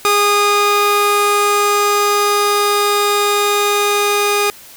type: tone pair together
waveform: sawtooth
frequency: 410.3 / 1231 Hz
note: G#4 / D#6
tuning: -21 / -19 cents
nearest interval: octave + perfect fifth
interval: 1902 cents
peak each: -11 / -11 dBFS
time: 0.05-4.5 s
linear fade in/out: 0 ms
effects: white hiss -39 dBFS RMS until 4.76 s

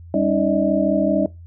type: tone cluster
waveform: sine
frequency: 198.2 / 278.5 / 311.6 / 589 / 634 Hz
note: G3 / C#4 / D#4 / D5 / D#5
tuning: +19 / +8 / +3 / +5 / +32 cents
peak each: -22 dBFS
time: 0.14-1.26 s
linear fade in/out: 2 ms
effects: noise-tail reverb RT60 0.2 s tail -19 dB re dry + added 85 Hz sine -37 dBFS peak until 1.46 s

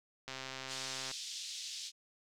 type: click train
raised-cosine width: 0.2 ms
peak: -25 dBFS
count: 111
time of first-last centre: 0.28-1.113 s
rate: 132 Hz
type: band-pass noise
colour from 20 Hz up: pink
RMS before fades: -44 dBFS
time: 0.67-1.92 s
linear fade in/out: 50 ms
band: 3400 to 6800 Hz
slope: 24 dB/octave
effects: none

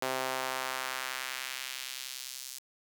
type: tone with high-pass filter sweep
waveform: sawtooth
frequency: 130.5 Hz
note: C3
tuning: 4 cents flat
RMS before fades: -37 dBFS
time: 0.02-2.59 s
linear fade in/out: 2 ms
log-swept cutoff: 530 to 5900 Hz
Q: 1
effects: 9-bit

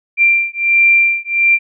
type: beating tone pair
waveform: sine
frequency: 2367 / 2368.4 Hz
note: D7 / D7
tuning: +13 / +14 cents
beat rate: 1.4 Hz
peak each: -12 dBFS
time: 0.17-1.59 s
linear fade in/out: 50 ms
effects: none

